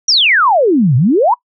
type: exponential two-way sweep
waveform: sine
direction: down then up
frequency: 5950 to 116.54 to 1034 Hz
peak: -7 dBFS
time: 0.08-1.34 s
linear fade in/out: 5 ms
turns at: 0.96 s
effects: noise-tail reverb RT60 0.1 s tail -22 dB re dry